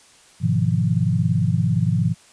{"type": "chord", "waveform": "sine", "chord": "F half-diminished seventh", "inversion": "first", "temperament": "just", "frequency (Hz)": [104.77, 125.72, 157.15, 174.61], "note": ["Ab2", "Cb3", "Eb3", "F3"], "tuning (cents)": [16, 31, 18, 0], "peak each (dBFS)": -22, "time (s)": [0.4, 2.15], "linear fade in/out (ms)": 50, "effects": ["white hiss -51 dBFS RMS until 2.32 s", "resampled to 22050 Hz"]}